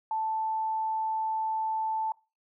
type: tone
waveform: sine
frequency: 880 Hz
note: A5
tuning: in tune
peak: -27 dBFS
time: 0.11-2.12 s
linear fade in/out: 2 ms
effects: noise-tail reverb RT60 0.3 s tail -23 dB re dry